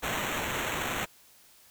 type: noise with sample-and-hold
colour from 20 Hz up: blue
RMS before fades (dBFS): -32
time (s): 0.02-1.06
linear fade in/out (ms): 20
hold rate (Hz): 4900
effects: white hiss -58 dBFS RMS until 1.7 s